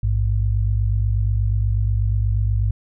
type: tone pair together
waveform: sine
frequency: 55.56 / 103.83 Hz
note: A1 / G#2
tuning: +18 / 0 cents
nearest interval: major seventh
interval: 1082 cents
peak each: -19 dBFS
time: 0.03-2.71 s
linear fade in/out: 5 ms
effects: none